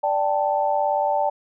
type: chord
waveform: sine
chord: D suspended fourth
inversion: none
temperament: just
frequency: 587.3 / 783.1 / 881 Hz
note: D5 / G5 / A5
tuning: 0 / -2 / +2 cents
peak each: -23 dBFS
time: 0.03-1.3 s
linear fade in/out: 10 ms
effects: none